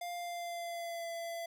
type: tone with pitch glide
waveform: square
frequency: 700 to 674.6 Hz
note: F5 to E5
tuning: +4 to +40 cents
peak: -39 dBFS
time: 0.01-1.46 s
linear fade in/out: 5 ms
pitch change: -64 cents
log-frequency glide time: 0.15-1.08 s
effects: none